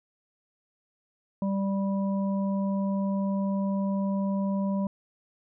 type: harmonic tone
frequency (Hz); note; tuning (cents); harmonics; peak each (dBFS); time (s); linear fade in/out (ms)
196; G3; 0; 1 / 3 / 5; -25 / -35 / -39; 1.42-4.87; 2
effects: none